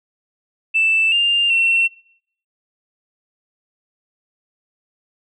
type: tone with pitch steps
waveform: sine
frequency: 2649 / 2800 / 2711 Hz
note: E7 / F7 / E7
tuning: +8 / +4 / +48 cents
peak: -12 dBFS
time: 0.74-1.88 s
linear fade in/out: 20 ms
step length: 380 ms
effects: noise-tail reverb RT60 0.6 s tail -21 dB re dry + tanh soft clip ceiling -8 dBFS